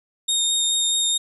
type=tone with vibrato; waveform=25% pulse; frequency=3691 Hz; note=A#7; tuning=18 cents flat; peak=-14 dBFS; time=0.28-1.18 s; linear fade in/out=10 ms; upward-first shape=sine; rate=4.7 Hz; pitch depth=12 cents each way; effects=none